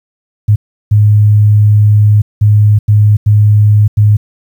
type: tone bursts at uneven times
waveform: sine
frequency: 105 Hz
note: G#2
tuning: 19 cents sharp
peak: -3 dBFS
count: 6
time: 0.48-0.56 / 0.91-2.22 / 2.41-2.79 / 2.88-3.17 / 3.26-3.88 / 3.97-4.17 s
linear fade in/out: 10 ms
effects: 7-bit